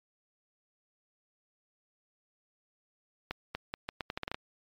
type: accelerating click train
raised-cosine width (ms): 0.3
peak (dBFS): -18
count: 11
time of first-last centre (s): 3.31-4.345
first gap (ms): 240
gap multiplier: 0.79
effects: MP3 96 kbps